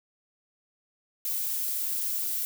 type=noise; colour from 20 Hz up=violet; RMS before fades=-30 dBFS; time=1.25-2.45 s; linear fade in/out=0 ms; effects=none